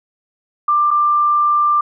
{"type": "tone with dropouts", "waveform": "sine", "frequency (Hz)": 1186, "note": "D6", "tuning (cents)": 17, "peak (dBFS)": -11, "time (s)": [0.68, 1.81], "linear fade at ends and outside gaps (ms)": 5, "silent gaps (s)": [0.907, 0.911], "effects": []}